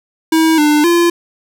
square tone with pitch steps, 321.5 / 298.7 / 343.4 Hz, E4 / D4 / F4, -43 / +29 / -29 cents, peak -9 dBFS, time 0.32-1.1 s, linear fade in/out 5 ms, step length 260 ms, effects none

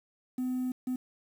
triangle tone bursts at uneven times, 253.6 Hz, B3, 46 cents sharp, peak -26 dBFS, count 2, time 0.38-0.72 / 0.87-0.96 s, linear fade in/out 5 ms, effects tanh soft clip ceiling -25 dBFS + 9-bit

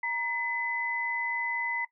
sine tone pair together, 941.2 / 2014 Hz, A#5 / B6, +16 / +33 cents, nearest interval octave + minor second, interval 1317 cents, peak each -33 / -30 dBFS, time 0.03-1.85 s, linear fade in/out 5 ms, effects noise-tail reverb RT60 0.1 s tail -18 dB re dry

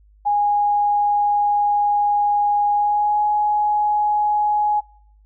sine tone with pitch glide, 824 to 837 Hz, G#5 to G#5, -14 to +13 cents, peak -15 dBFS, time 0.25-4.81 s, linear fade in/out 20 ms, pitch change +27 cents, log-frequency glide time 2.71-3.22 s, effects noise-tail reverb RT60 0.7 s tail -26 dB re dry + added 51 Hz sine -49 dBFS peak until 5.25 s

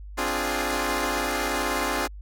10% pulse chord, D half-diminished seventh, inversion third, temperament equal, 261.6 / 293.7 / 349.2 / 415.3 Hz, C4 / D4 / F4 / Ab4, 0 / 0 / 0 / 0 cents, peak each -22 dBFS, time 0.17-2.08 s, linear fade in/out 20 ms, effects added 50 Hz sine -37 dBFS peak until 2.21 s + AAC 64 kbps

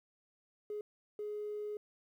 triangle tone bursts at uneven times, 418.8 Hz, G#4, 15 cents sharp, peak -34 dBFS, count 2, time 0.7-0.81 / 1.19-1.77 s, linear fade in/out 2 ms, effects tanh soft clip ceiling -35 dBFS + 12-bit

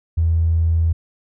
triangle tone with tanh clipping, 82.2 Hz, E2, 4 cents flat, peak -13 dBFS, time 0.17-0.93 s, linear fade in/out 10 ms, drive 2 dB, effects none

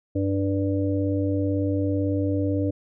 harmonic tone, 98 Hz, G2, in tune, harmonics 1 / 3 / 5 / 6, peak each -25 / -24 / -30 / -33 dBFS, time 0.15-2.71 s, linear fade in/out 10 ms, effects none

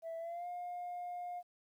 sine tone with pitch glide, 659 to 710.4 Hz, E5 to F5, -1 to +29 cents, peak -38 dBFS, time 0.02-1.43 s, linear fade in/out 50 ms, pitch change +130 cents, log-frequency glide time 0.18-0.47 s, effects tanh soft clip ceiling -38 dBFS + 12-bit

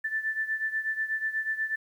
sine beating tone pair, 1760 / 1768.2 Hz, A6 / A6, 0 / +8 cents, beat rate 8.2 Hz, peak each -29 / -33 dBFS, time 0.04-1.76 s, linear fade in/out 10 ms, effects 10-bit

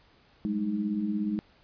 sine tone cluster, 192.5 / 209.4 / 311.6 Hz, G3 / G#3 / D#4, -31 / +15 / +3 cents, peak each -37 / -28 / -33 dBFS, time 0.45-1.39 s, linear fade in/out 0 ms, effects pink hiss -61 dBFS RMS until 1.63 s + resampled to 11025 Hz

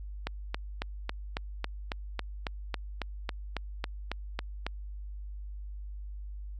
click train, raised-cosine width 0.3 ms, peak -16 dBFS, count 17, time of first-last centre 0.27-4.666 s, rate 3.64 Hz, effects added 50 Hz sine -38 dBFS peak until 6.59 s

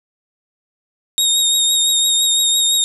25% pulse tone with vibrato, 3729 Hz, A#7, in tune, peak -8 dBFS, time 1.18-2.84 s, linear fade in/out 0 ms, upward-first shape triangle, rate 5.9 Hz, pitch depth 33 cents each way, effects none

